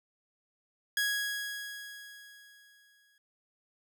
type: tone with exponential decay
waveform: sawtooth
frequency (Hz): 1660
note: G#6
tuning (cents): -1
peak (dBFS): -23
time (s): 0.97-3.18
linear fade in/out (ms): 2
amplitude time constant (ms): 480
effects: none